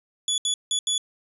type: tone bursts at uneven times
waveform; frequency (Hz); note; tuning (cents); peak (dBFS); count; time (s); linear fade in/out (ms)
25% pulse; 3422; A7; -49; -18; 4; 0.28-0.38 / 0.45-0.54 / 0.71-0.79 / 0.87-0.98; 2
effects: resampled to 32000 Hz